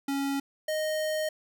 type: tone pair in turn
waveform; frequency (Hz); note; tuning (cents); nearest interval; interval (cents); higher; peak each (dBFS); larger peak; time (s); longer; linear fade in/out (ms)
square; 277.1 / 620.3; C#4 / D#5; -1 / -5; octave + major second; 1396; second; -28 / -28; neither; 0.08-0.4 / 0.68-1.29; second; 5
effects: none